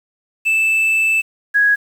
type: tone pair in turn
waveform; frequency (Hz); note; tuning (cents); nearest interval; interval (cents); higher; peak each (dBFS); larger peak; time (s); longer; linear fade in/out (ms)
triangle / sine; 2637 / 1661.2; E7 / G#6; 0 / 0; minor sixth; 800; first; -11 / -10; second; 0.45-1.22 / 1.54-1.76; first; 20
effects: 7-bit